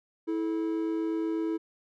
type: tone pair together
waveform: triangle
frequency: 325.5 / 433.6 Hz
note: E4 / A4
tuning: -22 / -25 cents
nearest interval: perfect fourth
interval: 497 cents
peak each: -26 / -33 dBFS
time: 0.27-1.58 s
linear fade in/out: 20 ms
effects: none